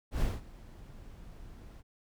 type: noise with ADSR envelope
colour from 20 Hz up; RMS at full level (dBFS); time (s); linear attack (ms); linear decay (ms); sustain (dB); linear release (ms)
brown; -28; 0.11-1.83; 97; 200; -21; 36
effects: none